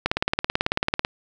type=click train; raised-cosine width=0.3 ms; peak=-4 dBFS; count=19; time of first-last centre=0.06-1.049 s; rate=18.2 Hz; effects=none